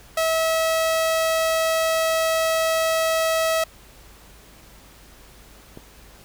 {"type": "tone", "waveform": "sawtooth", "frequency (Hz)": 647, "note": "E5", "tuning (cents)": -32, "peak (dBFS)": -15, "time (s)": [0.17, 3.64], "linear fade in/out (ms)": 5}
{"type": "click", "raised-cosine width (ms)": 2, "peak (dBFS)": -24, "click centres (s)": 5.774}
{"effects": ["added 50 Hz sine -50 dBFS peak until 6.24 s", "pink hiss -49 dBFS RMS until 6.24 s"]}